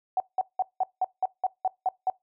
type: tone bursts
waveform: sine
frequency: 749 Hz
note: F#5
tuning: 21 cents sharp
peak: -21 dBFS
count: 10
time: 0.17-2.1 s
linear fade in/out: 2 ms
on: 31 ms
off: 180 ms
effects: noise-tail reverb RT60 0.2 s tail -23 dB re dry